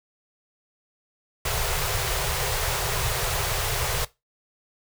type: band-stop noise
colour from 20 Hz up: pink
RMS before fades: -26 dBFS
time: 1.45-4.05 s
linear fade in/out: 5 ms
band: 160 to 370 Hz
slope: 96 dB/octave
effects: noise-tail reverb RT60 0.2 s tail -18 dB re dry